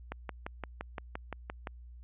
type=click train; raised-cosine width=0.5 ms; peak=-22 dBFS; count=10; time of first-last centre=0.12-1.672 s; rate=5.8 Hz; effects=added 60 Hz sine -47 dBFS peak until 2.03 s + resampled to 8000 Hz